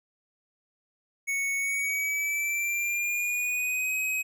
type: tone with pitch glide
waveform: square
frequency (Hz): 2217 to 2532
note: C#7 to D#7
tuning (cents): 0 to +30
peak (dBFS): -27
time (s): 1.27-4.23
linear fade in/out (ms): 20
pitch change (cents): +230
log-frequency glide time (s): 1.58-3.96
effects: none